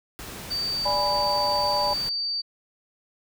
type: noise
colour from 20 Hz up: pink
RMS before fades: -38 dBFS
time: 0.19-2.09 s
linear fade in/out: 0 ms
type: tone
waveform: sine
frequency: 4618 Hz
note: D8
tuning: 30 cents flat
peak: -25 dBFS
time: 0.5-2.42 s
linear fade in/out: 20 ms
type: chord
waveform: sine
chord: G# diminished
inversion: second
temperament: equal with one note detuned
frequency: 587.3 / 830.6 / 990.6 Hz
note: D5 / G#5 / B5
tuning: 0 / 0 / +5 cents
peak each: -27 dBFS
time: 0.85-1.94 s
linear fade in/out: 10 ms
effects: none